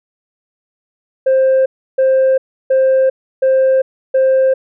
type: tone bursts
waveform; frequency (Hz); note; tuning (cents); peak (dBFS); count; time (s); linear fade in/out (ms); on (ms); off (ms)
sine; 527; C5; +12; -6; 5; 1.26-4.54; 10; 400; 320
effects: tanh soft clip ceiling -7 dBFS